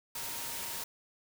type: tone in noise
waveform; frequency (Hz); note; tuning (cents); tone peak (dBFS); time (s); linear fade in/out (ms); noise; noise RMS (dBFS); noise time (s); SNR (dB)
sine; 933; A#5; +1; -50; 0.15-0.84; 5; white; -39; 0.15-0.84; -14
effects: none